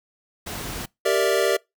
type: noise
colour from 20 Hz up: pink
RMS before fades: -32 dBFS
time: 0.46-0.86 s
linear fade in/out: 10 ms
type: chord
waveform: square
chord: E half-diminished seventh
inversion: first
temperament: equal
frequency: 392 / 466.2 / 587.3 / 659.3 Hz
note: G4 / Bb4 / D5 / E5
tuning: 0 / 0 / 0 / 0 cents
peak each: -24 / -24 / -24 / -27 dBFS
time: 1.05-1.57 s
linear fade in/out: 10 ms
effects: noise-tail reverb RT60 0.2 s tail -25 dB re dry